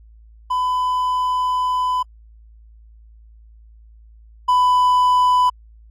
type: tone pair in turn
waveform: triangle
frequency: 1004 / 997.6 Hz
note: B5 / B5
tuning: +28 / +17 cents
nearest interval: unison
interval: 11 cents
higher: first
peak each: -15 / -10 dBFS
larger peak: second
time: 0.5-2.03 / 4.48-5.5 s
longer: first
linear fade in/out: 10 ms
effects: added 55 Hz sine -43 dBFS peak until 5.9 s + AAC 64 kbps